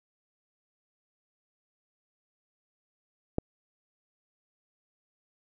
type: click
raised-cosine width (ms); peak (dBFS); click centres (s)
2; -13; 3.384
effects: none